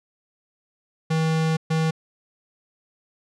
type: tone bursts at uneven times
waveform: square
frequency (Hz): 160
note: D#3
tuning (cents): +49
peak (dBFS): -20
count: 2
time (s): 1.1-1.57 / 1.7-1.91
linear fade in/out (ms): 10
effects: low-pass 7000 Hz 12 dB/octave